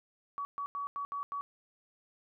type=tone bursts at uneven times; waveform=sine; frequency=1133 Hz; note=C#6; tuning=37 cents sharp; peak=-34 dBFS; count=6; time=0.38-0.45 / 0.58-0.66 / 0.75-0.87 / 0.96-1.05 / 1.12-1.23 / 1.32-1.41 s; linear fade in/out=0 ms; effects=none